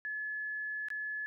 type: tone with dropouts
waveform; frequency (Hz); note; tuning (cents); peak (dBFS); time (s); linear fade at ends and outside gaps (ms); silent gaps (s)
sine; 1713; A6; -47; -35; 0.05-1.26; 0; 0.885-0.903
effects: none